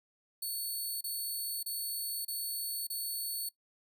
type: tone bursts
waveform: 5% pulse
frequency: 4435 Hz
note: C#8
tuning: in tune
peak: -28 dBFS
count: 5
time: 0.42-3.49 s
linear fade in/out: 5 ms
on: 590 ms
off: 30 ms
effects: noise-tail reverb RT60 0.1 s tail -18 dB re dry